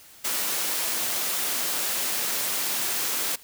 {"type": "high-pass noise", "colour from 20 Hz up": "white", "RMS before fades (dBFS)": -27, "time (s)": [0.24, 3.36], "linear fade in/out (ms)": 10, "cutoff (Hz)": 210, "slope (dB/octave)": 12, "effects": ["white hiss -50 dBFS RMS until 3.43 s"]}